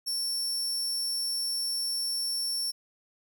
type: tone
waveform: sawtooth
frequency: 5440 Hz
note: F8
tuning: 46 cents flat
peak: -26 dBFS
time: 0.06-2.72 s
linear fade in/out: 20 ms
effects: 11-bit